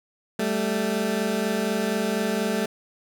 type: tone pair together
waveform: 20% pulse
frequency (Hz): 195.86 / 220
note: G3 / A3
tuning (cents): -1 / 0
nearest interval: major second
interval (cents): 201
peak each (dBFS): -22 / -20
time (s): 0.39-2.66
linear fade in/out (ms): 5
effects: none